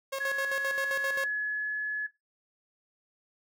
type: tone with tremolo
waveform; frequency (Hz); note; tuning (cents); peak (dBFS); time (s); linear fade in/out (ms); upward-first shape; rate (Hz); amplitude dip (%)
sawtooth; 542; C#5; -39; -27; 0.12-1.25; 10; square; 7.6; 65
type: tone with pitch glide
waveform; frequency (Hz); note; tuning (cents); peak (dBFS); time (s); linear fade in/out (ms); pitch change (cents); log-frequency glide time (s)
sine; 1680 to 1704.4; G#6 to G#6; +19 to +44; -28; 0.2-2.07; 10; +25; 0.38-1.74
effects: noise-tail reverb RT60 0.2 s tail -19 dB re dry